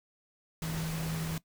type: tone in noise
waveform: sine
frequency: 161.2 Hz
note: E3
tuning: 38 cents flat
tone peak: -33 dBFS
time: 0.62-1.38 s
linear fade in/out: 2 ms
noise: pink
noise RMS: -40 dBFS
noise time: 0.62-1.38 s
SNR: +4 dB
effects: noise-tail reverb RT60 0.1 s tail -18 dB re dry